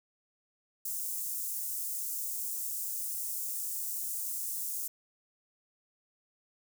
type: high-pass noise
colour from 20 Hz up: white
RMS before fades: -36 dBFS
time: 0.85-4.88 s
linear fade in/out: 5 ms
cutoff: 7100 Hz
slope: 24 dB/octave
effects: none